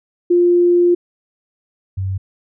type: tone pair in turn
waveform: sine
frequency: 350.5 / 95.5 Hz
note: F4 / G2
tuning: +6 / -45 cents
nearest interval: octave + major seventh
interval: 2251 cents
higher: first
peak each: -9 / -18 dBFS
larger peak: first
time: 0.3-0.95 / 1.97-2.18 s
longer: first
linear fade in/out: 10 ms
effects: none